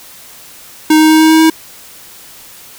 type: tone with pitch steps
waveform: square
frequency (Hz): 311.1 / 312.9 / 314.7 / 316.5 / 318.4 / 320.2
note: D#4 / D#4 / D#4 / D#4 / D#4 / D#4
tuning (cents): 0 / +10 / +20 / +30 / +40 / +50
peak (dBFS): -5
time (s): 0.9-1.5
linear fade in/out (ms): 5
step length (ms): 100
effects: white hiss -36 dBFS RMS until 2.78 s